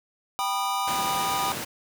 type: chord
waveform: square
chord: G augmented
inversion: none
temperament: just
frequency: 784 / 980 / 1225 Hz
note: G5 / B5 / D#6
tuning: 0 / -14 / -27 cents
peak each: -30 dBFS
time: 0.39-1.52 s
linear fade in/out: 0 ms
type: high-pass noise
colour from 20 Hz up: pink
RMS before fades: -33 dBFS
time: 0.87-1.65 s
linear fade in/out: 10 ms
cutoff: 150 Hz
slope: 12 dB/octave
effects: none